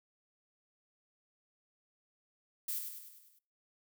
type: noise with echo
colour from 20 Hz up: violet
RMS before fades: -37 dBFS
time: 2.68-2.79 s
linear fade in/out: 5 ms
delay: 100 ms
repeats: 6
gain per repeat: -5 dB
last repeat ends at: 3.39 s
effects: noise-tail reverb RT60 0.4 s tail -23 dB re dry